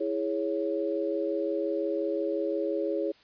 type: chord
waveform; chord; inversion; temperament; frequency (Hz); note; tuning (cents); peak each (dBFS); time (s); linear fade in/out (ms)
sine; C# minor; first; equal; 329.6 / 415.3 / 554.4; E4 / G#4 / C#5; 0 / 0 / 0; -31; 0-3.12; 10
effects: white hiss -59 dBFS RMS until 3.23 s + resampled to 11025 Hz